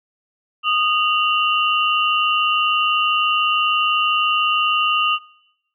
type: tone cluster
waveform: sine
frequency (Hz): 1235 / 2773 / 2979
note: D#6 / F7 / F#7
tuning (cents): -13 / -13 / +11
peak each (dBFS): -18 / -19 / -24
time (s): 0.63-5.19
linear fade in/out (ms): 50
effects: noise-tail reverb RT60 0.9 s tail -23 dB re dry